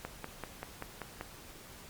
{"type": "click train", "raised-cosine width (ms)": 0.5, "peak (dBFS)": -23, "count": 7, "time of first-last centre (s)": [0.05, 1.211], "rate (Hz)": 5.17, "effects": ["pink hiss -51 dBFS RMS until 1.89 s", "MP3 96 kbps"]}